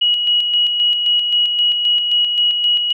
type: tone with tremolo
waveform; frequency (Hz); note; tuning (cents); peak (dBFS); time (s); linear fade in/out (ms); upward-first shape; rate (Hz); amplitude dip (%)
sine; 2909; F#7; -30; -11; 0.01-2.93; 10; square; 3.8; 40
effects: none